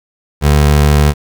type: tone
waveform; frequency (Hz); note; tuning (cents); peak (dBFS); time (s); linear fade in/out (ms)
25% pulse; 73.42; D2; 0; -3; 0.41-1.14; 50
effects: 7-bit